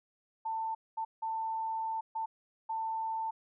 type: tone bursts at uneven times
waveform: sine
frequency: 892 Hz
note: A5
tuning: 23 cents sharp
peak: -32 dBFS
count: 5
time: 0.45-0.75 / 0.97-1.05 / 1.22-2.01 / 2.15-2.26 / 2.69-3.31 s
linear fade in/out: 10 ms
effects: none